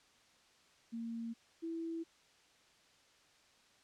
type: tone pair in turn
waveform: sine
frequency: 230.1 / 330 Hz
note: A#3 / E4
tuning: -22 / +2 cents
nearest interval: tritone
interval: 624 cents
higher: second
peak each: -39 / -38 dBFS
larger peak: second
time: 0.92-1.34 / 1.62-2.04 s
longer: neither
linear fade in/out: 20 ms
effects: white hiss -67 dBFS RMS until 3.83 s + low-pass 6000 Hz 12 dB/octave